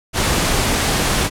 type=noise; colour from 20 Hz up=pink; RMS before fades=-17 dBFS; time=0.13-1.3 s; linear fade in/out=50 ms; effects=low-pass 11000 Hz 12 dB/octave

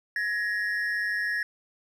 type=ring-modulated tone; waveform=triangle; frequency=1777 Hz; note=A6; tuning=17 cents sharp; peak=-21 dBFS; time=0.16-1.43 s; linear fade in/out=2 ms; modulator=101 Hz; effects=none

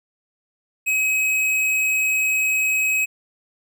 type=tone with tanh clipping; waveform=sine; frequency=2545 Hz; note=D#7; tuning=39 cents sharp; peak=-19 dBFS; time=0.86-3.06 s; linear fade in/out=20 ms; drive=15 dB; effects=none

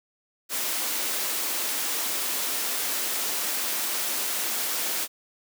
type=high-pass noise; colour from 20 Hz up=white; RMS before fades=-28 dBFS; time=0.49-5.08 s; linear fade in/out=50 ms; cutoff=230 Hz; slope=24 dB/octave; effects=none

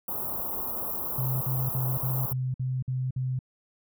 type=band-stop noise; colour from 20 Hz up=white; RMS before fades=-32 dBFS; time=0.08-2.33 s; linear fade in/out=5 ms; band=1200 to 12000 Hz; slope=48 dB/octave
type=tone bursts; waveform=sine; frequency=128.8 Hz; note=C3; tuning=27 cents flat; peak=-26 dBFS; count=8; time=1.18-3.391 s; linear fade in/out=5 ms; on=230 ms; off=53 ms
effects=none

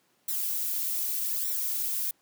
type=noise with flanger; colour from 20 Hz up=violet; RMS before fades=-30 dBFS; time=0.28-2.11 s; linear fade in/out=5 ms; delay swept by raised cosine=0.52 to 4.22 ms; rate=0.83 Hz; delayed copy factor=+0.7; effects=pink hiss -68 dBFS RMS until 2.21 s + high-pass 200 Hz 12 dB/octave

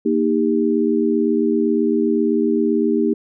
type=chord; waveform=sine; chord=Eb major; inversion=second; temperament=equal with one note detuned; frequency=233.1 / 311.1 / 398.8 Hz; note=Bb3 / Eb4 / G4; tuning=0 / 0 / +30 cents; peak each=-19 dBFS; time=0.05-3.14 s; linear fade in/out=10 ms; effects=none

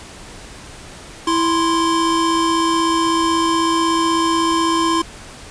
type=tone pair together; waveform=square; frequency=330.1 / 1046.5 Hz; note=E4 / C6; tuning=+2 / 0 cents; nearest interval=octave + minor sixth; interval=1998 cents; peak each=-18 dBFS; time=1.27-5.02 s; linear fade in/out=5 ms; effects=pink hiss -37 dBFS RMS until 5.5 s + resampled to 22050 Hz

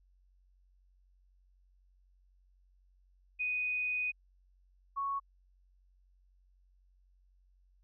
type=tone pair in turn; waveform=sine; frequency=2489 / 1108.7 Hz; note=D#7 / C#6; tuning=0 / 0 cents; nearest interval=octave + major second; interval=1400 cents; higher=first; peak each=-31 / -32 dBFS; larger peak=first; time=3.39-4.12 / 4.96-5.2 s; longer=first; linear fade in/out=20 ms; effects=added 46 Hz sine -64 dBFS peak until 7.83 s

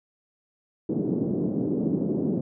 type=band-pass noise; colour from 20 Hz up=pink; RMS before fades=-26 dBFS; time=0.89-2.41 s; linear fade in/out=5 ms; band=170 to 390 Hz; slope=24 dB/octave; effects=none

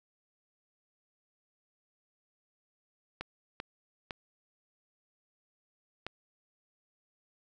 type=clicks; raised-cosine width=0.3 ms; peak=-21 dBFS; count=4; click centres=3.21 / 3.601 / 4.108 / 6.066 s; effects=none

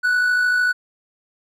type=tone with amplitude modulation; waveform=triangle; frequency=1480 Hz; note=F#6; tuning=in tune; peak=-12 dBFS; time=0.03-0.73 s; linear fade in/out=20 ms; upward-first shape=sine; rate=53.3 Hz; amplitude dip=35%; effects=none

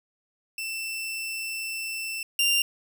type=tone pair in turn; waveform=sawtooth; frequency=2671 / 2785 Hz; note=E7 / F7; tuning=+22 / -5 cents; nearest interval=minor second; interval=73 cents; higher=second; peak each=-27 / -17 dBFS; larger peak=second; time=0.58-2.23 / 2.39-2.62 s; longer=first; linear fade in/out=2 ms; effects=none

